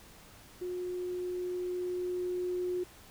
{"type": "tone with level ramp", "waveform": "sine", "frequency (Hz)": 360, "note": "F#4", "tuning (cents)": -47, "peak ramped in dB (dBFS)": [-34, -30], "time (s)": [0.61, 2.84], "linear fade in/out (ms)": 10, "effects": ["pink hiss -55 dBFS RMS until 3.1 s"]}